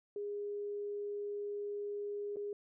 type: tone with dropouts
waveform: sine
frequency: 410 Hz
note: G#4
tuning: 22 cents flat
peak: -37 dBFS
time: 0.16-2.53 s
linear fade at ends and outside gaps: 2 ms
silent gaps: 2.36-2.368 s
effects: none